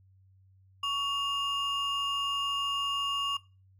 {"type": "ring-modulated tone", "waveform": "triangle", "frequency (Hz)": 1975.5, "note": "B6", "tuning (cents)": 0, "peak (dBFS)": -24, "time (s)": [0.83, 3.37], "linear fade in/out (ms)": 5, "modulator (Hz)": 852, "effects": ["noise-tail reverb RT60 0.3 s tail -18 dB re dry", "added 95 Hz sine -58 dBFS peak until 3.79 s"]}